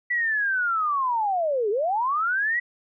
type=linear two-way sweep; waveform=sine; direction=down then up; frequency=1973 to 392 to 1973 Hz; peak=-21 dBFS; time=0.1-2.6 s; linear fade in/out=10 ms; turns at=1.7 s; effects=none